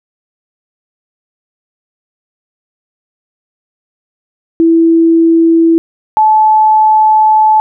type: tone pair in turn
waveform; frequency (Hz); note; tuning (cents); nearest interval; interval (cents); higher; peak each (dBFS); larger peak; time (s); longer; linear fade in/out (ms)
sine; 330 / 865.4; E4 / A5; +2 / -29; octave + perfect fourth; 1669; second; -4; neither; 4.6-5.78 / 6.17-7.6; second; 0
effects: none